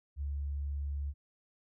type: tone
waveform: sine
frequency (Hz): 71.1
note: C#2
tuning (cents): +45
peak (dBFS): -33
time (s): 0.16-1.14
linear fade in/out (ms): 50
effects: none